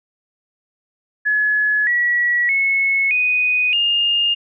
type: tone with pitch steps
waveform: sine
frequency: 1700 / 1930.4 / 2192 / 2489 / 2826 Hz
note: G#6 / B6 / C#7 / D#7 / F7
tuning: +40 / -40 / -20 / 0 / +20 cents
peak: -14 dBFS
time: 1.25-4.35 s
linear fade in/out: 20 ms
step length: 620 ms
effects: none